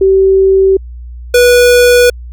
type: tone pair in turn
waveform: sine / square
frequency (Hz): 384.8 / 488.5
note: G4 / B4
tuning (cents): -32 / -19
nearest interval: major third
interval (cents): 413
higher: second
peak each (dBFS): -4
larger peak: neither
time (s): 0.01-0.77 / 1.34-2.1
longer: neither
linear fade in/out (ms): 5
effects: added 60 Hz sine -24 dBFS peak until 2.32 s